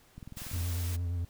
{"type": "click train", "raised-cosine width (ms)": 5, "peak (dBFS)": -32, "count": 10, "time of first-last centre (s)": [0.18, 0.611], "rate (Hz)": 20.9}
{"type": "noise", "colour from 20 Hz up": "white", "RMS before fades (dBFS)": -43, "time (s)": [0.36, 0.97], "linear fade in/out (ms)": 20}
{"type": "tone with vibrato", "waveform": "triangle", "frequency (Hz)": 86.9, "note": "F2", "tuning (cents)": -8, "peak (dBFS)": -28, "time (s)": [0.53, 1.25], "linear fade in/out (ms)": 5, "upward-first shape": "triangle", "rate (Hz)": 8.6, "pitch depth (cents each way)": 49}
{"effects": ["pink hiss -62 dBFS RMS until 1.29 s"]}